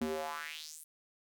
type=tone with high-pass filter sweep; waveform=square; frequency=77.78 Hz; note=D#2; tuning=in tune; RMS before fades=-40 dBFS; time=0.01-0.84 s; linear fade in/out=5 ms; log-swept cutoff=230 to 11000 Hz; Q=3.4; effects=none